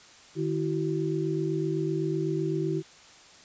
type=tone cluster; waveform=sine; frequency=153.3 / 331.4 / 379.3 Hz; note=D#3 / E4 / F#4; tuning=-25 / +9 / +43 cents; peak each=-30 / -30 / -30 dBFS; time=0.35-2.83 s; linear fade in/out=50 ms; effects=white hiss -52 dBFS RMS until 3.44 s + resampled to 16000 Hz